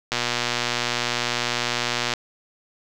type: click train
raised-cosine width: 0.2 ms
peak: -5 dBFS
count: 243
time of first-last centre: 0.12-2.137 s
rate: 120 Hz
effects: none